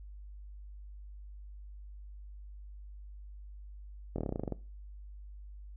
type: slowing click train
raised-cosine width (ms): 2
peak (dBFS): -21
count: 12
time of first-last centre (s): 4.16-4.523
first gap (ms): 23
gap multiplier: 1.07
effects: noise-tail reverb RT60 0.3 s tail -18 dB re dry + added 50 Hz sine -45 dBFS peak until 5.76 s